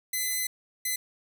5% pulse tone bursts at uneven times, 2024 Hz, B6, 42 cents sharp, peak -17 dBFS, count 2, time 0.13-0.47 / 0.85-0.96 s, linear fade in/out 5 ms, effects none

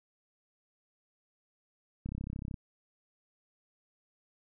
click train, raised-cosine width 5 ms, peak -26 dBFS, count 17, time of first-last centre 2.06-2.542 s, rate 33.2 Hz, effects none

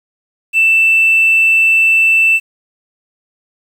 triangle tone, 2660 Hz, E7, 15 cents sharp, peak -4 dBFS, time 0.53-2.4 s, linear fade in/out 50 ms, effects tanh soft clip ceiling -4 dBFS + 7-bit

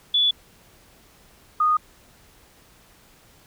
sine tone pair in turn, 3439 / 1234.3 Hz, A7 / D#6, -40 / -14 cents, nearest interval octave + tritone, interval 1774 cents, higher first, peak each -16 dBFS, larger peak neither, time 0.14-0.31 / 1.6-1.77 s, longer neither, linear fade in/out 5 ms, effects pink hiss -54 dBFS RMS until 3.46 s

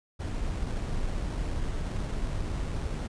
brown noise with sample-and-hold, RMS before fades -31 dBFS, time 0.19-3.08 s, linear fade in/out 20 ms, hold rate 4900 Hz, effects resampled to 22050 Hz

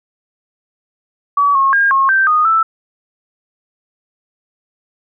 sine tone with pitch steps, 1140 / 1086 / 1615 / 1083 / 1563 / 1235 / 1322 Hz, C#6 / C#6 / G#6 / C#6 / G6 / D#6 / E6, +48 / -36 / -49 / -41 / -6 / -13 / +5 cents, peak -9 dBFS, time 1.37-2.63 s, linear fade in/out 5 ms, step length 180 ms, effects none

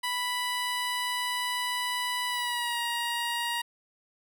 15% pulse tone with pitch glide, 987.8 to 945.4 Hz, B5 to A#5, 0 to +24 cents, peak -22 dBFS, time 0.03-3.62 s, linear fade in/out 10 ms, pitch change -76 cents, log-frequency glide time 2.28-2.8 s, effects none

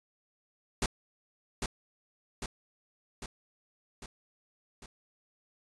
pink noise with echo, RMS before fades -29 dBFS, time 0.82-0.86 s, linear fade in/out 2 ms, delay 800 ms, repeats 5, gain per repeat -4 dB, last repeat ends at 4.86 s, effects resampled to 22050 Hz

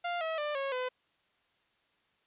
sawtooth tone with pitch steps, 698.5 / 644.2 / 594.2 / 548 / 505.5 Hz, F5 / E5 / D5 / C#5 / B4, 0 / -40 / +20 / -20 / +40 cents, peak -28 dBFS, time 0.04-0.89 s, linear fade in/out 10 ms, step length 170 ms, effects white hiss -72 dBFS RMS until 2.26 s + resampled to 8000 Hz

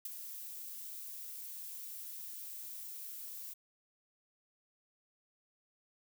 violet noise with ADSR envelope, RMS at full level -38 dBFS, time 0.05-3.54 s, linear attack 5 ms, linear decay 20 ms, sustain -8 dB, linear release 11 ms, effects none

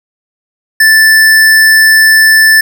square tone, 1760 Hz, A6, in tune, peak -3 dBFS, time 0.8-2.61 s, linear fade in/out 5 ms, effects none

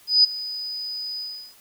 sine tone with ADSR envelope, 4978 Hz, D#8, in tune, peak -10 dBFS, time 0.07-1.55 s, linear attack 170 ms, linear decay 12 ms, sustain -18 dB, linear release 360 ms, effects white hiss -53 dBFS RMS until 1.6 s

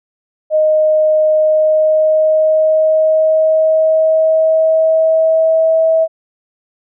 sine tone with pitch glide, 620 to 646.3 Hz, D#5 to E5, -6 to -34 cents, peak -8 dBFS, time 0.5-6.08 s, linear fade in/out 50 ms, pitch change +72 cents, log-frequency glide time 1.35-5.84 s, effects none

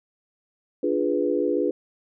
sine chord, D diminished seventh, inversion none, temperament equal, 293.7 / 349.2 / 415.3 / 493.9 Hz, D4 / F4 / Ab4 / Cb5, 0 / 0 / 0 / 0 cents, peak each -26 dBFS, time 0.83-1.71 s, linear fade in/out 5 ms, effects none

